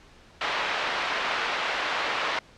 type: band-pass noise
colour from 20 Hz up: pink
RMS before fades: -28 dBFS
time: 0.41-2.39 s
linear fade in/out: 2 ms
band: 780 to 3300 Hz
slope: 12 dB/octave
effects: pink hiss -53 dBFS RMS until 2.57 s + low-pass 5000 Hz 12 dB/octave